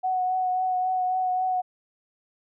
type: tone with vibrato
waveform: sine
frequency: 740 Hz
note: F#5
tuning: in tune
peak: -22 dBFS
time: 0.03-1.62 s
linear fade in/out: 20 ms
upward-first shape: triangle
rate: 3.7 Hz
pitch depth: 21 cents each way
effects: none